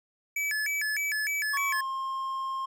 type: tone with vibrato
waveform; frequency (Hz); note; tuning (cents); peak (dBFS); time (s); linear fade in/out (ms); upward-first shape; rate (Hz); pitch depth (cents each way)
square; 1988; B6; +11; -28; 0.36-1.81; 5; square; 3.3; 250
type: tone with pitch glide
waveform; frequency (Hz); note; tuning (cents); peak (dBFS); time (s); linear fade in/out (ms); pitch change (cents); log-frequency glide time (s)
triangle; 1108.7 to 1064.8; C#6 to C6; 0 to +30; -28; 1.53-2.66; 10; -70; 1.66-1.75
effects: none